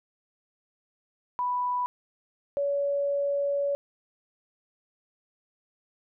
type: tone pair in turn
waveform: sine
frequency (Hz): 987.8 / 565.8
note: B5 / C#5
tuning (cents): 0 / +35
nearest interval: minor seventh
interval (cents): 965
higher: first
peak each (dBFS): -25 / -24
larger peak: second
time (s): 1.39-1.86 / 2.57-3.75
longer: second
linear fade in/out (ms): 0
effects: none